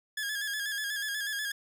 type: tone with vibrato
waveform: sawtooth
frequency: 1674 Hz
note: G#6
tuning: 13 cents sharp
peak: -28 dBFS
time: 0.17-1.52 s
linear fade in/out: 5 ms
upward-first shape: square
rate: 8.2 Hz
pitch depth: 47 cents each way
effects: none